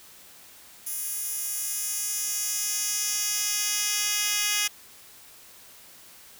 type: tone with high-pass filter sweep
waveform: 10% pulse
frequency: 415.3 Hz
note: G#4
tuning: in tune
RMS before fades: -28 dBFS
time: 0.86-4.68 s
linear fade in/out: 10 ms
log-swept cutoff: 11000 to 3400 Hz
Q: 1.1
effects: white hiss -50 dBFS RMS until 6.39 s